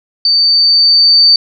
sine tone with level ramp, 4583 Hz, D8, 43 cents flat, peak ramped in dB -7 to -3 dBFS, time 0.25-1.36 s, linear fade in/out 2 ms, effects none

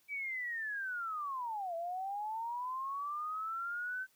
sine linear two-way sweep, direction down then up, 2314 to 659.3 to 1541 Hz, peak -36 dBFS, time 0.08-4.07 s, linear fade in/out 50 ms, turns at 1.75 s, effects white hiss -71 dBFS RMS until 4.15 s

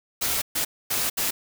white noise bursts at uneven times, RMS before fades -25 dBFS, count 4, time 0.21-0.42 / 0.55-0.65 / 0.9-1.1 / 1.17-1.31 s, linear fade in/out 10 ms, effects none

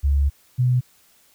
sine tone pair in turn, 70.3 / 125.26 Hz, C#2 / B2, +25 / +25 cents, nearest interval minor seventh, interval 1000 cents, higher second, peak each -15 dBFS, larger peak neither, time 0.03-0.3 / 0.58-0.81 s, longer first, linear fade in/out 20 ms, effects white hiss -57 dBFS RMS until 1.34 s

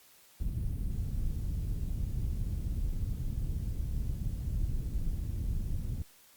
pink low-pass noise, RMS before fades -33 dBFS, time 0.4-6.02 s, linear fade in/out 2 ms, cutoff 110 Hz, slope 12 dB/octave, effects white hiss -60 dBFS RMS until 6.36 s + Opus 48 kbps

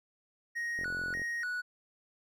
triangle tone with vibrato, 1661.2 Hz, G#6, in tune, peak -31 dBFS, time 0.55-1.62 s, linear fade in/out 20 ms, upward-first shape square, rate 1.7 Hz, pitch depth 210 cents each way
click train, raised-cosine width 2 ms, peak -32 dBFS, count 20, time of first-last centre 0.79-1.218 s, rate 44.4 Hz
effects none

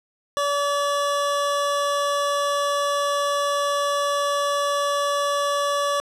square tone pair together, 572 / 1146.1 Hz, D5 / D6, -46 / -43 cents, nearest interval octave, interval 1203 cents, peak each -24 dBFS, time 0.37-6 s, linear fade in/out 0 ms, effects low-pass 10000 Hz 12 dB/octave

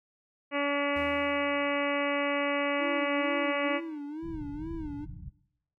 harmonic tone, 285.1 Hz, C#4, 49 cents sharp, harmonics 1 / 2 / 3 / 4 / 5 / 6 / 7 / 8 / 9 / 10, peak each -32 / -31 / -39 / -35 / -41 / -41 / -36 / -37 / -42 / -42 dBFS, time 0.51-3.81 s, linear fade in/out 50 ms
40% pulse tone with exponential decay, 80.4 Hz, E2, 43 cents flat, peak -40 dBFS, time 0.96-2.25 s, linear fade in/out 5 ms, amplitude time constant 280 ms
triangle tone with vibrato, 308.5 Hz, D#4, 15 cents flat, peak -33 dBFS, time 2.79-5.06 s, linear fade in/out 20 ms, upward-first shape sine, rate 2.2 Hz, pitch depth 130 cents each way
pink low-pass noise, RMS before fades -42 dBFS, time 4.22-5.3 s, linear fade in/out 20 ms, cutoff 190 Hz, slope 96 dB/octave
effects noise-tail reverb RT60 0.8 s tail -19 dB re dry

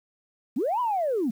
sine linear two-way sweep, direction up then down, 201 to 1016 to 201 Hz, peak -22 dBFS, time 0.56-1.31 s, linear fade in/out 10 ms, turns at 0.8 s, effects tanh soft clip ceiling -18 dBFS + 9-bit

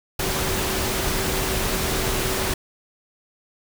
sine tone in noise, 380 Hz, F#4, 46 cents sharp, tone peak -31 dBFS, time 0.19-2.54 s, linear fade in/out 5 ms, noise pink, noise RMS -24 dBFS, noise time 0.19-2.54 s, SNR -10 dB, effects none

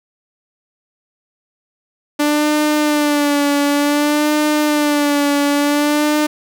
sawtooth tone with vibrato, 293.7 Hz, D4, in tune, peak -9 dBFS, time 2.19-6.27 s, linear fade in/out 10 ms, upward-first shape sine, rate 0.55 Hz, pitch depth 45 cents each way, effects none

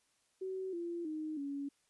sine tone with pitch steps, 377.8 / 342.5 / 310.4 / 281.4 Hz, F#4 / F4 / D#4 / C#4, +36 / -34 / -4 / +26 cents, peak -37 dBFS, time 0.41-1.69 s, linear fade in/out 10 ms, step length 320 ms, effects white hiss -75 dBFS RMS until 1.89 s + resampled to 24000 Hz

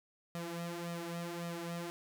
sawtooth tone with flanger, 170.7 Hz, F3, 39 cents flat, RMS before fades -41 dBFS, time 0.35-1.9 s, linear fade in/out 0 ms, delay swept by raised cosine 1.6 to 4.3 ms, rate 1.8 Hz, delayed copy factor +0.75, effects none

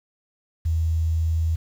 sine tone with quantisation, 81.2 Hz, E2, 26 cents flat, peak -19 dBFS, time 0.65-1.56 s, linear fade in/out 10 ms, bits 8, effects none

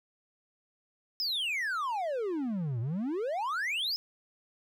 triangle exponential two-way sweep, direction down then up, 5274 to 110 to 5274 Hz, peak -28 dBFS, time 1.2-3.96 s, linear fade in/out 0 ms, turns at 2.8 s, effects none

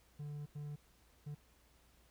triangle tone bursts at uneven times, 147 Hz, D3, 2 cents sharp, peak -40 dBFS, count 3, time 0.19-0.46 / 0.55-0.76 / 1.26-1.35 s, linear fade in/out 10 ms, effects added 60 Hz sine -70 dBFS peak until 2.1 s + pink hiss -70 dBFS RMS until 2.1 s

